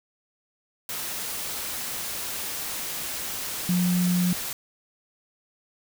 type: tone in noise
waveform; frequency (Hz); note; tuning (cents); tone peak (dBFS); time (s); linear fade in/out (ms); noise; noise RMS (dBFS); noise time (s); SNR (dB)
sine; 178.7; F3; +40; -20; 3.69-4.33; 2; white; -32; 0.89-4.53; +9
effects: none